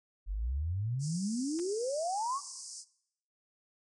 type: exponential sweep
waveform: sine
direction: up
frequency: 44.16 to 1174.7 Hz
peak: -31 dBFS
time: 0.26-2.41 s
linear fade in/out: 50 ms
type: band-pass noise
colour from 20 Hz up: pink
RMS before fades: -46 dBFS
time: 0.99-2.85 s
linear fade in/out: 50 ms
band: 4800 to 9400 Hz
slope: 96 dB/octave
type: clicks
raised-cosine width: 0.3 ms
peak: -35 dBFS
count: 2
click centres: 1.59 / 1.597 s
effects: noise-tail reverb RT60 0.7 s tail -19 dB re dry

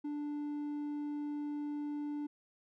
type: tone with hard clipping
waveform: sine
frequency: 293.7 Hz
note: D4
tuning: in tune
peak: -37 dBFS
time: 0.04-2.27 s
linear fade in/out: 10 ms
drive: 3 dB
effects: none

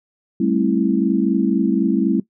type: chord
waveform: sine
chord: A minor seventh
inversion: third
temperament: equal with one note detuned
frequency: 196 / 220 / 268.5 / 329.6 Hz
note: G3 / A3 / C4 / E4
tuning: 0 / 0 / +45 / 0 cents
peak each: -20 dBFS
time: 0.4-2.2 s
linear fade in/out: 5 ms
effects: noise-tail reverb RT60 0.1 s tail -18 dB re dry

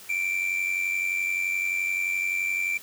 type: tone with amplitude modulation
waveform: triangle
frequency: 2349 Hz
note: D7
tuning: in tune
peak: -20 dBFS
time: 0.09-2.78 s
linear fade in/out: 10 ms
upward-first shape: sine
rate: 91.6 Hz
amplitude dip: 60%
effects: white hiss -46 dBFS RMS until 2.82 s

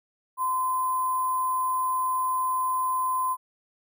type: tone with sample-and-hold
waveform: sine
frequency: 1028 Hz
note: C6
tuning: 31 cents flat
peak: -23 dBFS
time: 0.37-3.37 s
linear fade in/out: 50 ms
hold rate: 11025 Hz
effects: none

